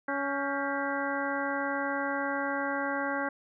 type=harmonic tone with a mistuned harmonic; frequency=279.5 Hz; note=C#4; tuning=14 cents sharp; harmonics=1 / 2 / 3 / 4 / 5 / 6 / 7; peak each=-35 / -35 / -36 / -38 / -38 / -35 / -40 dBFS; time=0.08-3.29 s; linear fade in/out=5 ms; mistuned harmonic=6; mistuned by=-92 cents; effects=none